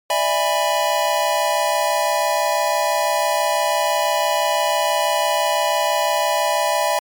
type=chord; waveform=square; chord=E dominant seventh; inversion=third; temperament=just; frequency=593.3 / 659.3 / 824.1 / 988.9 Hz; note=D5 / E5 / G#5 / B5; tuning=+18 / 0 / -14 / +2 cents; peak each=-23 dBFS; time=0.1-6.99 s; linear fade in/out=2 ms; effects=MP3 96 kbps